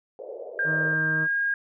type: band-pass noise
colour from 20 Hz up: white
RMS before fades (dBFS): -38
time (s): 0.19-0.94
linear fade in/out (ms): 2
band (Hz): 430 to 590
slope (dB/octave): 48
type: tone with pitch glide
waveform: sine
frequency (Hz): 1600 to 1626.1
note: G6 to G#6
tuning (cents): +35 to -37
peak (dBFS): -22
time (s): 0.59-1.54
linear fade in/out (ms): 2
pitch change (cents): +28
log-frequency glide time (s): 1.12-1.28
type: harmonic tone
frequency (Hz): 157.2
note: D#3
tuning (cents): +18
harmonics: 1 / 2 / 3 / 4 / 6 / 7 / 8 / 9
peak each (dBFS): -30 / -36 / -40 / -42 / -46 / -47 / -48 / -49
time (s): 0.64-1.28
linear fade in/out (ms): 50
effects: none